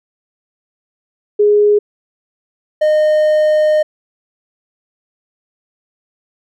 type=tone pair in turn; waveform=sine / triangle; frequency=415.3 / 613 Hz; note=G#4 / D#5; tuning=0 / -26 cents; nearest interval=perfect fifth; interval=674 cents; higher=second; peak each=-7 dBFS; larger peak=neither; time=1.39-1.79 / 2.81-3.83 s; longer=second; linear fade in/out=10 ms; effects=none